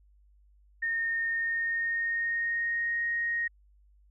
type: tone with pitch glide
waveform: sine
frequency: 1835 to 1869.2 Hz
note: A#6 to A#6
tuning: -28 to +4 cents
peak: -27 dBFS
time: 0.82-3.48 s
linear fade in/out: 10 ms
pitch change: +32 cents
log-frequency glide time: 1.3-3.05 s
effects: added 50 Hz sine -58 dBFS peak until 4.1 s